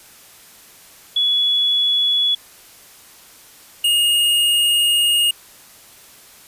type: tone pair in turn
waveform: sine / square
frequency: 3393 / 2853 Hz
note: G#7 / F7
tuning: +36 / +36 cents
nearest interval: minor third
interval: 300 cents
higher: first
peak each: -14 dBFS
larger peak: neither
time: 1.16-2.35 / 3.84-5.31 s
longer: second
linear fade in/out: 5 ms
effects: white hiss -45 dBFS RMS until 6.47 s + resampled to 32000 Hz